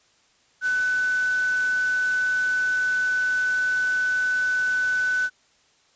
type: tone in noise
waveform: sine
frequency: 1500 Hz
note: F#6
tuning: 23 cents sharp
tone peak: -20 dBFS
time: 0.61-5.3 s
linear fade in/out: 50 ms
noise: white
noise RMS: -38 dBFS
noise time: 0.61-5.3 s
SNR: +15 dB
effects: white hiss -61 dBFS RMS until 5.95 s + resampled to 16000 Hz